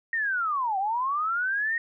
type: linear two-way sweep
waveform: sine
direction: down then up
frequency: 1876 to 748 to 1876 Hz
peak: -24 dBFS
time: 0.13-1.78 s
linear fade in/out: 2 ms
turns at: 0.78 s
effects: none